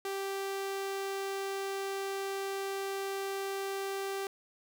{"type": "tone", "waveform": "sawtooth", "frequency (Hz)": 391.3, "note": "G4", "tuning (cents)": -3, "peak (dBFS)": -30, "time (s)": [0.05, 4.27], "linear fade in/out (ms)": 2, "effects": []}